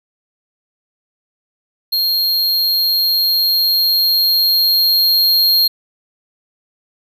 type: tone with level ramp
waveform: square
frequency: 4232 Hz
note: C8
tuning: 19 cents sharp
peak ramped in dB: -14 to -10 dBFS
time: 1.92-5.68 s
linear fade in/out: 10 ms
effects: none

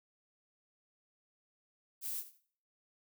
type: noise with echo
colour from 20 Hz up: violet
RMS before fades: -39 dBFS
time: 2.01-2.24 s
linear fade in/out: 50 ms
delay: 84 ms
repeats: 2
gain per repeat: -15 dB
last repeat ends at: 2.408 s
effects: noise-tail reverb RT60 0.5 s tail -17 dB re dry

